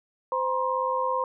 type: tone cluster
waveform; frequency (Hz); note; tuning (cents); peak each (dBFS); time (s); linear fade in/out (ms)
sine; 516 / 956 / 1054; C5 / A#5 / C6; -24 / +43 / +12; -28; 0.32-1.24; 2
effects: none